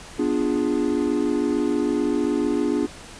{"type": "chord", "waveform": "triangle", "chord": "B diminished seventh", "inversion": "none", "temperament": "equal", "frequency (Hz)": [246.9, 293.7, 349.2, 415.3], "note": ["B3", "D4", "F4", "Ab4"], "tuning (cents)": [0, 0, 0, 0], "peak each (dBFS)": [-24, -21, -24, -25], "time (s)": [0.18, 2.87], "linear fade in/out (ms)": 20, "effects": ["pink hiss -41 dBFS RMS until 3.19 s", "resampled to 22050 Hz"]}